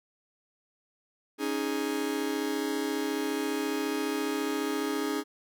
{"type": "chord", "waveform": "45% pulse", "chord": "C# suspended second", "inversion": "none", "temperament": "just", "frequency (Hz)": [277.2, 311.8, 415.8], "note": ["C#4", "D#4", "G#4"], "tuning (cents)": [0, 4, 2], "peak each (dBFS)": -33, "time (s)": [1.38, 5.24], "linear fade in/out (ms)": 50, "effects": []}